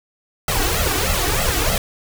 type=noise with flanger; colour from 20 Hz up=pink; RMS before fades=-19 dBFS; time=0.48-1.78 s; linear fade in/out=2 ms; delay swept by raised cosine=1.5 to 2.7 ms; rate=3.2 Hz; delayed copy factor=+1; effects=none